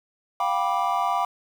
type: chord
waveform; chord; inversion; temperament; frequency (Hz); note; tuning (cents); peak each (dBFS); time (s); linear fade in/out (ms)
triangle; G dominant seventh; third; just; 705.6 / 784 / 980 / 1176; F5 / G5 / B5 / D6; +18 / 0 / -14 / +2; -25; 0.4-1.25; 2
effects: 8-bit